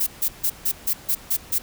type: noise bursts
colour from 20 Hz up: violet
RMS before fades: -21 dBFS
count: 8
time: 0-1.586 s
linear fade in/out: 10 ms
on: 67 ms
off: 150 ms
effects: pink hiss -44 dBFS RMS until 1.62 s